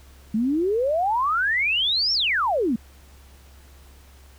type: exponential two-way sweep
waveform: sine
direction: up then down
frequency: 208.1 to 5588 to 208.1 Hz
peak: -19 dBFS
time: 0.34-2.76 s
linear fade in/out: 5 ms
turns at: 2.13 s
effects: added 68 Hz sine -47 dBFS peak until 4.38 s + pink hiss -54 dBFS RMS until 4.38 s